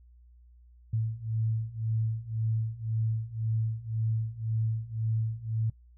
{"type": "beating tone pair", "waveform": "sine", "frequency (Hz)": [110.4, 112.3], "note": ["A2", "A2"], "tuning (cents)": [6, 36], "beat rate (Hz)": 1.9, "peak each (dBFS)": [-32, -30], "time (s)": [0.93, 5.7], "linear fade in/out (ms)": 5, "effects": ["noise-tail reverb RT60 0.1 s tail -21 dB re dry", "added 60 Hz sine -53 dBFS peak until 5.97 s"]}